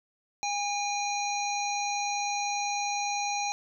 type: harmonic tone with a mistuned harmonic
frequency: 813 Hz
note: G#5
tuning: 37 cents flat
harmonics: 1 / 3 / 5 / 7 / 8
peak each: -30 / -35 / -37 / -38 / -39 dBFS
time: 0.43-3.52 s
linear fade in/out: 0 ms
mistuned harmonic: 7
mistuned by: +27 cents
effects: none